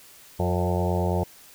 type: harmonic tone with a mistuned harmonic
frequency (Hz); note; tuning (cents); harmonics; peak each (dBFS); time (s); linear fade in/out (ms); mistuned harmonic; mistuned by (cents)
89.2; F2; +37; 1 / 2 / 4 / 5 / 6 / 7 / 8 / 9 / 10; -25 / -28 / -31 / -32 / -33 / -33 / -34 / -35 / -35; 0.39-1.24; 10; 6; +18
effects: white hiss -50 dBFS RMS until 1.54 s